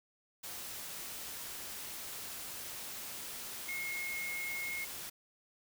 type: tone in noise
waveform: sine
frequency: 2158 Hz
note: C#7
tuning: 47 cents flat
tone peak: -37 dBFS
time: 3.68-4.85 s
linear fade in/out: 10 ms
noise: white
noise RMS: -44 dBFS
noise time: 0.43-5.1 s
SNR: +4 dB
effects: none